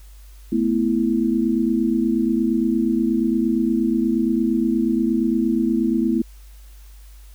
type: chord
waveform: sine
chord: A suspended second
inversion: none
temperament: equal with one note detuned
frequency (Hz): 220 / 248.5 / 329.6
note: A3 / B3 / E4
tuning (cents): 0 / +11 / 0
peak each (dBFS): -21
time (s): 0.52-6.22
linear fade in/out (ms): 5
effects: added 50 Hz sine -40 dBFS peak until 7.34 s + white hiss -54 dBFS RMS until 7.34 s